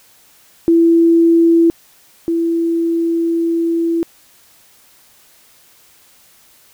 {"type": "tone pair in turn", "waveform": "sine", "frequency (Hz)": [333.8, 333.8], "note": ["E4", "E4"], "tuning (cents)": [22, 22], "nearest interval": "unison", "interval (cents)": 0, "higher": "neither", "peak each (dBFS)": [-7, -13], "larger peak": "first", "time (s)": [[0.68, 1.7], [2.28, 4.03]], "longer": "second", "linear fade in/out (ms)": 0, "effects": ["white hiss -49 dBFS RMS until 6.73 s"]}